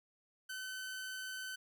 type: tone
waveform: sawtooth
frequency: 1522 Hz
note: F#6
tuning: 48 cents sharp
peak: -38 dBFS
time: 0.49-1.56 s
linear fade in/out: 10 ms
effects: none